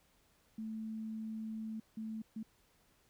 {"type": "tone bursts at uneven times", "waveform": "sine", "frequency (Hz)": 220, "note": "A3", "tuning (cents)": 0, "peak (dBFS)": -39, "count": 3, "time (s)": [[0.58, 1.8], [1.97, 2.22], [2.36, 2.43]], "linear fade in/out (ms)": 5, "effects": ["pink hiss -71 dBFS RMS until 3.09 s"]}